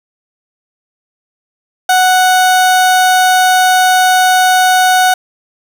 30% pulse tone, 740 Hz, F#5, in tune, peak -4 dBFS, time 1.89-5.14 s, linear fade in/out 5 ms, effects none

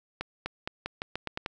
accelerating click train, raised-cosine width 0.3 ms, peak -16 dBFS, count 9, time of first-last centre 0.21-1.461 s, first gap 250 ms, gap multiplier 0.86, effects none

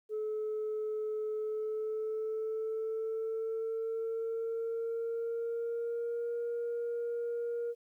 sine tone with pitch glide, 430 to 471.6 Hz, A4 to A#4, -40 to +20 cents, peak -31 dBFS, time 0.09-7.75 s, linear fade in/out 50 ms, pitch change +160 cents, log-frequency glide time 1.34-6.34 s, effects tanh soft clip ceiling -30 dBFS + 12-bit

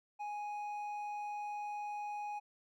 sine tone with hard clipping, 830.6 Hz, G#5, in tune, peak -40 dBFS, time 0.19-2.4 s, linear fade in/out 20 ms, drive 5 dB, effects none

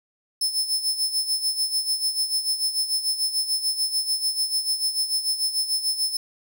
sawtooth tone with tremolo, 5250 Hz, E8, 8 cents flat, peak -17 dBFS, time 0.41-6.17 s, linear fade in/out 5 ms, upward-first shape sine, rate 6.8 Hz, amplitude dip 70%, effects none

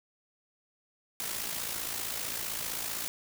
white noise with amplitude modulation, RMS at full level -33 dBFS, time 1.2-3.08 s, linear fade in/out 0 ms, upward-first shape sine, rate 55.5 Hz, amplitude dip 55%, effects none

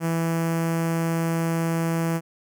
sawtooth tone with notch filter, 165.3 Hz, E3, 5 cents sharp, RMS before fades -24 dBFS, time 0-2.21 s, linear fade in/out 50 ms, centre 3800 Hz, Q 1, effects none

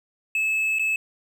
triangle tone with dropouts, 2600 Hz, E7, 24 cents flat, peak -19 dBFS, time 0.35-0.96 s, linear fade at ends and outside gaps 2 ms, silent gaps 0.787-0.794 s, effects none

